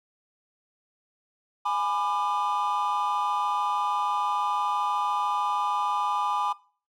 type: chord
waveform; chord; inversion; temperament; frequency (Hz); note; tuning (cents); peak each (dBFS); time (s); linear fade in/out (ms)
triangle; G# diminished; none; just; 830.6 / 996.7 / 1196.1; G#5 / B5 / D6; 0 / +16 / +31; -26; 1.65-6.53; 10
effects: noise-tail reverb RT60 0.4 s tail -21 dB re dry + tanh soft clip ceiling -16 dBFS